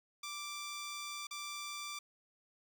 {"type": "tone with dropouts", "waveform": "10% pulse", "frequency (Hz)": 1174.7, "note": "D6", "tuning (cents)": 0, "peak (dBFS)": -33, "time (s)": [0.23, 1.99], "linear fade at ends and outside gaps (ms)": 5, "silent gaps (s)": [1.27, 1.309], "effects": []}